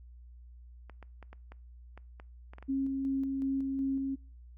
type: clicks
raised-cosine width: 0.5 ms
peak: -34 dBFS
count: 10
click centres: 0.897 / 1.027 / 1.227 / 1.33 / 1.52 / 1.976 / 2.199 / 2.535 / 2.584 / 2.626 s
type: tone with tremolo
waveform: sine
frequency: 270.4 Hz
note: C#4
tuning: 43 cents flat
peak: -28 dBFS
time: 2.68-4.16 s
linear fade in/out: 20 ms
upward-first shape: square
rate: 2.7 Hz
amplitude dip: 25%
effects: noise-tail reverb RT60 0.4 s tail -24 dB re dry + added 60 Hz sine -49 dBFS peak until 4.57 s